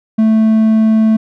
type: tone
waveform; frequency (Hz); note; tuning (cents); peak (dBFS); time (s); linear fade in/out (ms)
triangle; 220; A3; 0; -5; 0.18-1.17; 10
effects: none